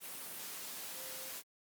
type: tone in noise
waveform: sine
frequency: 523.3 Hz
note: C5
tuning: in tune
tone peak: -54 dBFS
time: 0.93-1.34 s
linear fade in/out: 50 ms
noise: white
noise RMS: -45 dBFS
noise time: 0-1.43 s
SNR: -12 dB
effects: high-pass 150 Hz 12 dB/octave + Opus 32 kbps